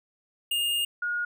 square / sine tone pair in turn, 2830 / 1437.2 Hz, F7 / F6, +22 / +49 cents, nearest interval octave, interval 1173 cents, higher first, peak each -25 / -26 dBFS, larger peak first, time 0.51-0.85 / 1.02-1.25 s, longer first, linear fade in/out 5 ms, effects none

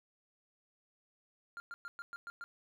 triangle tone bursts, 1396.9 Hz, F6, in tune, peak -40 dBFS, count 7, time 1.57-2.44 s, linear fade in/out 0 ms, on 30 ms, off 110 ms, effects none

